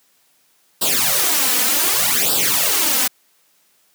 white noise with flanger, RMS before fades -17 dBFS, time 0.81-3.08 s, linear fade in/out 10 ms, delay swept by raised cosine 0.23 to 4.03 ms, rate 0.66 Hz, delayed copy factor +0.9, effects white hiss -59 dBFS RMS until 3.94 s + high-pass 150 Hz 12 dB/octave

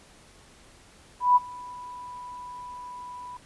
sine tone with ADSR envelope, 987.8 Hz, B5, in tune, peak -13 dBFS, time 1.2-3.37 s, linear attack 160 ms, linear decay 26 ms, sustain -24 dB, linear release 3 ms, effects pink hiss -54 dBFS RMS until 3.45 s + resampled to 24000 Hz

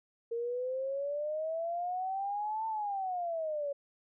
sine exponential two-way sweep, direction up then down, 460 to 895 to 558 Hz, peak -32 dBFS, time 0.31-3.73 s, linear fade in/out 10 ms, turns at 2.67 s, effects none

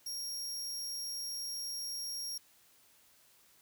sawtooth tone, 5588 Hz, F8, in tune, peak -35 dBFS, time 0.06-2.38 s, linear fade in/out 5 ms, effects white hiss -65 dBFS RMS until 3.61 s

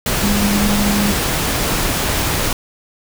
sine tone in noise, 204.2 Hz, G#3, 29 cents flat, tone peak -15 dBFS, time 0.23-1.12 s, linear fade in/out 2 ms, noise pink, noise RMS -18 dBFS, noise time 0.06-2.53 s, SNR 0 dB, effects none

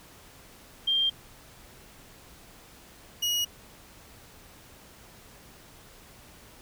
sine / 30% pulse tone pair in turn, 3185 / 2898 Hz, G7 / F#7, +27 / -37 cents, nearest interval major second, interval 164 cents, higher first, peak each -22 dBFS, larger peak neither, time 0.87-1.1 / 3.22-3.45 s, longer neither, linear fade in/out 10 ms, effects pink hiss -52 dBFS RMS until 6.61 s

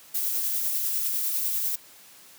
violet noise with tremolo, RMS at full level -26 dBFS, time 0.14-1.76 s, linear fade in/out 10 ms, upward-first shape sine, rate 10 Hz, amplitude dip 25%, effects white hiss -51 dBFS RMS until 2.38 s + high-pass 100 Hz 12 dB/octave

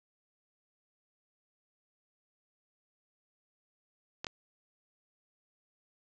clicks, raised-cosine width 0.2 ms, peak -19 dBFS, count 2, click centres 4.245 / 4.268 s, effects resampled to 16000 Hz + 10-bit

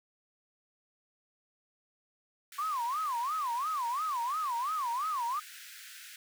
pink high-pass noise, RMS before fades -49 dBFS, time 2.52-6.16 s, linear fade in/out 2 ms, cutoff 1400 Hz, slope 96 dB/octave
sine tone with vibrato, 1092 Hz, C#6, 26 cents flat, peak -30 dBFS, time 2.58-5.4 s, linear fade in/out 10 ms, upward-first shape sine, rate 2.9 Hz, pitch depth 280 cents each way
effects none

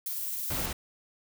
violet noise with tremolo, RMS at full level -33 dBFS, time 0.06-0.66 s, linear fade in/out 2 ms, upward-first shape triangle, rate 19 Hz, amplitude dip 25%
pink noise, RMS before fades -34 dBFS, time 0.5-0.73 s, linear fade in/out 5 ms
effects none

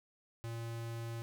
square tone, 115.6 Hz, A#2, 14 cents flat, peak -40 dBFS, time 0.44-1.22 s, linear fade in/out 0 ms, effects none

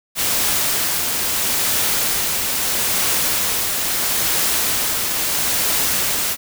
white noise with tremolo, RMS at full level -18 dBFS, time 0.15-6.37 s, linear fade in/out 50 ms, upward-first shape triangle, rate 0.76 Hz, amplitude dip 30%, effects none

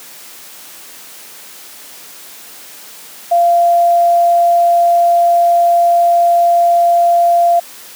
sine tone, 690 Hz, F5, 21 cents flat, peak -7 dBFS, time 3.31-7.6 s, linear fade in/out 10 ms, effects white hiss -35 dBFS RMS until 7.95 s + high-pass 200 Hz 12 dB/octave

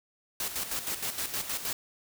white noise with tremolo, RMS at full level -32 dBFS, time 0.4-1.73 s, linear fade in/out 2 ms, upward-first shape square, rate 6.4 Hz, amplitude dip 60%, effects none

